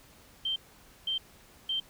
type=tone bursts; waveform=sine; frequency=3136 Hz; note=G7; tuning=in tune; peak=-28 dBFS; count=3; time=0.45-1.8 s; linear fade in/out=5 ms; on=110 ms; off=510 ms; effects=pink hiss -57 dBFS RMS until 1.89 s